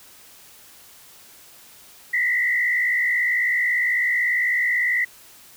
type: tone with frequency modulation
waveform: sine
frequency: 1975.5 Hz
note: B6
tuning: in tune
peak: -18 dBFS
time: 2.13-5.05 s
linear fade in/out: 10 ms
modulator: 58.1 Hz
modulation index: 1.3
effects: white hiss -48 dBFS RMS until 5.56 s